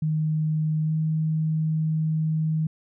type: tone with pitch glide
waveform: sine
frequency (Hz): 155.56 to 157.46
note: D#3 to D#3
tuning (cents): 0 to +21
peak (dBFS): -21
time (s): 0.02-2.67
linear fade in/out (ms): 5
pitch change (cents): +21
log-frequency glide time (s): 0.84-0.92
effects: none